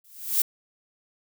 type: noise with exponential growth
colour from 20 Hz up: violet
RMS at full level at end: -18 dBFS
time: 0.04-0.42 s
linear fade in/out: 5 ms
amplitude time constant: 82 ms
effects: none

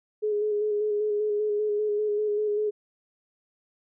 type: tone with vibrato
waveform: sine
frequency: 420.1 Hz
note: G#4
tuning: 20 cents sharp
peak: -23 dBFS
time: 0.22-2.71 s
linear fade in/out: 20 ms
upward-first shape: square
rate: 5.1 Hz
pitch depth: 22 cents each way
effects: none

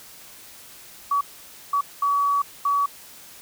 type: tone bursts at uneven times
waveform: sine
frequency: 1136 Hz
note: C#6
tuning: 42 cents sharp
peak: -18 dBFS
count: 4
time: 1.11-1.21 / 1.73-1.81 / 2.02-2.42 / 2.65-2.86 s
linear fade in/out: 5 ms
effects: white hiss -45 dBFS RMS until 3.41 s

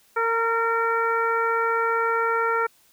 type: harmonic tone with a mistuned harmonic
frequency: 457.6 Hz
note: A#4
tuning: 32 cents flat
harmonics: 1 / 2 / 3 / 4 / 5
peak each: -25 / -27 / -23 / -32 / -35 dBFS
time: 0.16-2.67 s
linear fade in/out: 10 ms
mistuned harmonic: 2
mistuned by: +15 cents
effects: white hiss -59 dBFS RMS until 2.92 s

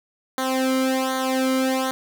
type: tone with flanger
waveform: sawtooth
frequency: 261.6 Hz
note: C4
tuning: in tune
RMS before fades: -22 dBFS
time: 0.38-1.91 s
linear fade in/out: 0 ms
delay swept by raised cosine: 0.38 to 1.16 ms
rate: 1.3 Hz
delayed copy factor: -0.95
effects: none

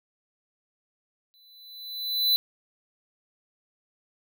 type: tone with exponential growth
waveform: square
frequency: 4000 Hz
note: B7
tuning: 21 cents sharp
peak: -18 dBFS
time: 1.34-2.36 s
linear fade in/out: 0 ms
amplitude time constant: 220 ms
effects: none

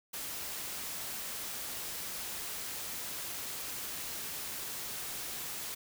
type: noise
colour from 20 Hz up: white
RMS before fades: -40 dBFS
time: 0.13-5.75 s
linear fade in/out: 10 ms
effects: none

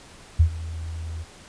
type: tone with ADSR envelope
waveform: sine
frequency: 81.6 Hz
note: E2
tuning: 17 cents flat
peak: -10 dBFS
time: 0.39-1.25 s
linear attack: 13 ms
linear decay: 86 ms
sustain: -19 dB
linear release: 38 ms
effects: pink hiss -47 dBFS RMS until 1.48 s + resampled to 22050 Hz

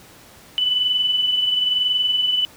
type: tone pair together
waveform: sine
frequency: 2987 / 3008 Hz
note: F#7 / F#7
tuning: +16 / +28 cents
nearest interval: unison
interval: 12 cents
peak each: -17 / -27 dBFS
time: 0.58-2.45 s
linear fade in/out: 0 ms
effects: pink hiss -46 dBFS RMS until 2.56 s + high-pass 60 Hz 12 dB/octave

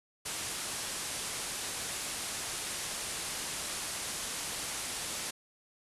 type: low-pass noise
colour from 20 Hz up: white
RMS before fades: -38 dBFS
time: 0.25-5.31 s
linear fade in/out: 10 ms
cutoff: 11000 Hz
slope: 48 dB/octave
effects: resampled to 32000 Hz

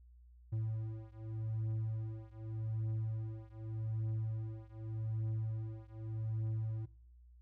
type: beating tone pair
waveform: triangle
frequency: 110 / 110.84 Hz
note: A2 / A2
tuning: 0 / +13 cents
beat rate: 0.84 Hz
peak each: -37 / -38 dBFS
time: 0.52-6.86 s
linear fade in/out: 10 ms
effects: noise-tail reverb RT60 0.7 s tail -24 dB re dry + added 60 Hz sine -57 dBFS peak until 7.41 s

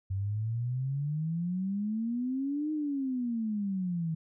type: exponential two-way sweep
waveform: sine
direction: up then down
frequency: 94.3 to 310.5 to 158.2 Hz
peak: -29 dBFS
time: 0.1-4.15 s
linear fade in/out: 10 ms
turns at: 2.72 s
effects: none

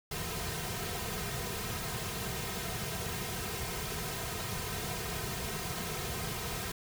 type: noise with comb filter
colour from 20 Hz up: pink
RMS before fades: -37 dBFS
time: 0.11-6.72 s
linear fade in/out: 5 ms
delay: 3.5 ms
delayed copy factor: -0.9
effects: none

